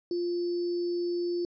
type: tone with sample-and-hold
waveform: sine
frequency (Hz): 349.2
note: F4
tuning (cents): 0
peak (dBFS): -27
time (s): 0.11-1.45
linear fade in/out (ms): 2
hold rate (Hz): 4900
effects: resampled to 16000 Hz